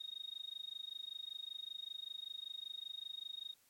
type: tone with amplitude modulation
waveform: sine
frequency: 3729 Hz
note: A#7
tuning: in tune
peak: -40 dBFS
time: 0-3.54 s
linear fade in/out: 10 ms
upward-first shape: sine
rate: 25.2 Hz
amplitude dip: 100%
effects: white hiss -71 dBFS RMS until 3.69 s + MP3 64 kbps